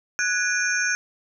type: tone cluster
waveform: sine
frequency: 1475 / 1663 / 2419 / 5560 / 6310 Hz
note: F#6 / G#6 / D#7 / F8 / G8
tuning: -6 / +2 / -49 / -9 / +10 cents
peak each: -24 / -26 / -30 / -33 / -28 dBFS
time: 0.19-0.95 s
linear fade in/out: 0 ms
effects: none